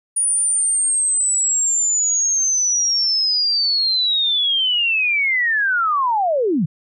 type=linear sweep; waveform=sine; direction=down; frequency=9600 to 134.6 Hz; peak=-15 dBFS; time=0.16-6.66 s; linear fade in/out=10 ms; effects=none